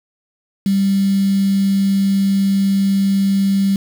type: tone with quantisation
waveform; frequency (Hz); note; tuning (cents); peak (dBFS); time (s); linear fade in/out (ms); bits
sine; 196; G3; 0; -12; 0.66-3.76; 2; 5
effects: none